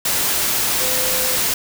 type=tone in noise; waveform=sine; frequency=512 Hz; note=C5; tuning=38 cents flat; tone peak=-27 dBFS; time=0.8-1.36 s; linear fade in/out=5 ms; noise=white; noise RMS=-19 dBFS; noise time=0.05-1.54 s; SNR=-11 dB; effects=none